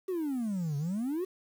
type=exponential two-way sweep; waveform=triangle; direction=down then up; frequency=387.4 to 138.59 to 387.4 Hz; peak=-27 dBFS; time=0.08-1.25 s; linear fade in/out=10 ms; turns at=0.77 s; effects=tanh soft clip ceiling -24 dBFS + 9-bit